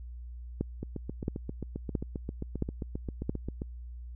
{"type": "two click trains", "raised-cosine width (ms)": 3, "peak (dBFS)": [-22, -16], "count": [22, 5], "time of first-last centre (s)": [[0.83, 3.619], [0.61, 3.295]], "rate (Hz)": [7.53, 1.49], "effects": ["added 60 Hz sine -40 dBFS peak until 4.15 s"]}